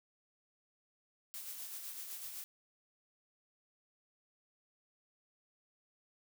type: noise with tremolo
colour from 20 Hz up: blue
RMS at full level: -44 dBFS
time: 1.34-2.44 s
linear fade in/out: 0 ms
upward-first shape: sine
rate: 7.9 Hz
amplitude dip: 40%
effects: none